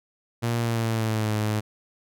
sawtooth tone with pitch glide, 117.5 to 107.13 Hz, A#2 to A2, +14 to -46 cents, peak -19 dBFS, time 0.42-1.61 s, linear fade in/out 20 ms, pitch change -160 cents, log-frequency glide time 0.58-1.34 s, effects none

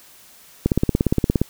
click train, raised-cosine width 3 ms, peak -3 dBFS, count 14, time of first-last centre 0.66-1.416 s, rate 17.2 Hz, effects white hiss -48 dBFS RMS until 1.49 s

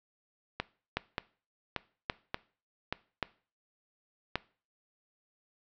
two click trains, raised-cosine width 0.3 ms, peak -13 / -15 dBFS, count 4 / 5, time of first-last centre 0.97-4.356 / 0.6-2.926 s, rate 0.886 / 1.72 Hz, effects noise-tail reverb RT60 0.4 s tail -20 dB re dry + low-pass 5000 Hz 12 dB/octave

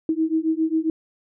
sine beating tone pair, 316.4 / 323.8 Hz, D#4 / E4, +29 / -31 cents, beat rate 7.4 Hz, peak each -22 dBFS, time 0.09-0.9 s, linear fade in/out 2 ms, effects none

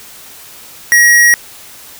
square tone, 1900 Hz, A#6, 33 cents sharp, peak -5 dBFS, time 0.92-1.34 s, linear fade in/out 0 ms, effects white hiss -35 dBFS RMS until 1.99 s

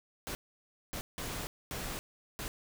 pink noise bursts at uneven times, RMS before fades -39 dBFS, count 5, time 0.27-0.35 / 0.93-1.01 / 1.18-1.47 / 1.71-1.99 / 2.39-2.48 s, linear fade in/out 0 ms, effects none

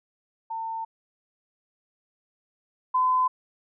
sine tone pair in turn, 900 / 1017.9 Hz, A5 / C6, +39 / -48 cents, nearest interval major second, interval 213 cents, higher second, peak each -29 / -19 dBFS, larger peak second, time 0.5-0.85 / 2.94-3.28 s, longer first, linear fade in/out 10 ms, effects none

